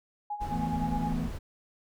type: tone with tremolo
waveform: sine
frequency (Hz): 830.6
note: G#5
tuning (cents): 0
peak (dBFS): -30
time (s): 0.3-1.13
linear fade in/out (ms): 5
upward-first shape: sine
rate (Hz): 9.6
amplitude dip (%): 70
type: noise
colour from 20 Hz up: brown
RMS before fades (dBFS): -36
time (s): 0.4-1.39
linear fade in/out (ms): 20
type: chord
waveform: triangle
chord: E suspended fourth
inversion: none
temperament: just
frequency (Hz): 164.81 / 219.8 / 247.2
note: E3 / A3 / B3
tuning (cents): 0 / -2 / +2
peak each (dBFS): -31 / -33 / -32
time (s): 0.49-1.3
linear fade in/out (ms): 50
effects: none